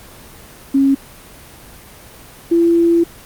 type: tone pair in turn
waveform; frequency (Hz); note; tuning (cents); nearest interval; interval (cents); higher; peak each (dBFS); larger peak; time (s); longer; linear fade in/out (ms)
sine; 273.3 / 338.1; C#4 / E4; -24 / +44; major third; 368; second; -9; neither; 0.74-0.95 / 2.51-3.04; second; 10
effects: pink hiss -39 dBFS RMS until 3.25 s + Opus 24 kbps